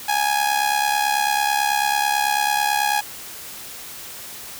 sawtooth tone with amplitude modulation, 830.6 Hz, G#5, in tune, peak -11 dBFS, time 0.08-3.01 s, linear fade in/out 10 ms, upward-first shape sine, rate 69.1 Hz, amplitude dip 70%, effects white hiss -36 dBFS RMS until 4.59 s

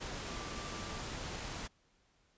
sine tone in noise, 1174.7 Hz, D6, in tune, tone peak -50 dBFS, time 0.27-1.02 s, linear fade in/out 20 ms, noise pink, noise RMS -42 dBFS, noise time 0-1.68 s, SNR -11 dB, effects pink hiss -72 dBFS RMS until 2.37 s + resampled to 16000 Hz

